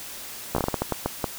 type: slowing click train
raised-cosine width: 1 ms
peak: -9 dBFS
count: 11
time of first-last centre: 0.55-1.242 s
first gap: 14 ms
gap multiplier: 1.33
effects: white hiss -38 dBFS RMS until 1.38 s